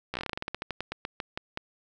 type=slowing click train; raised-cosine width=0.3 ms; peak=-16 dBFS; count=21; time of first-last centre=0.14-1.574 s; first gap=14 ms; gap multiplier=1.15; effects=none